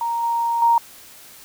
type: tone with level steps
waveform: sine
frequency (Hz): 932.3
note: A#5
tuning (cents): 0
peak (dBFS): -20 / -18 / -12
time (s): 0.01-0.78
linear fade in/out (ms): 2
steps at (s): 0.23 / 0.62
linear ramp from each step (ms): 2
effects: white hiss -44 dBFS RMS until 1.44 s